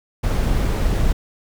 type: noise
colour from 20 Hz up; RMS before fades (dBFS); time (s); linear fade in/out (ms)
brown; -18; 0.23-1.13; 10
effects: none

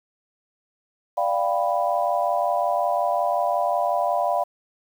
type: chord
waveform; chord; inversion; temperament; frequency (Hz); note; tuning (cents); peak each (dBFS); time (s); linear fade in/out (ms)
sine; G dominant seventh; second; equal; 587.3 / 698.5 / 784 / 987.8; D5 / F5 / G5 / B5; 0 / 0 / 0 / 0; -25 / -23 / -27 / -27; 1.17-4.44; 10
effects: 8-bit

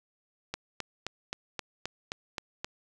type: click train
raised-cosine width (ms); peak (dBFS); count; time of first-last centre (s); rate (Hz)
0.2; -16; 9; 0.54-2.645; 3.8
effects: none

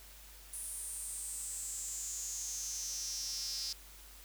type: tone with high-pass filter sweep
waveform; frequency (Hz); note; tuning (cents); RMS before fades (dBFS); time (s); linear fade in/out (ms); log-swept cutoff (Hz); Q
sawtooth; 268.3; C4; +44; -41; 0.53-3.73; 5; 9800 to 5000; 7.2
effects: added 50 Hz sine -56 dBFS peak until 4.24 s + white hiss -56 dBFS RMS until 4.24 s

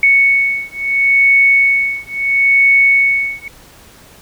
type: beating tone pair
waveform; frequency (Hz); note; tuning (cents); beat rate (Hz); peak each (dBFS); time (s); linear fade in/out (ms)
sine; 2217 / 2217.74; C#7 / C#7; 0 / 0; 0.74; -12; 0.03-3.48; 2
effects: pink hiss -42 dBFS RMS until 4.21 s

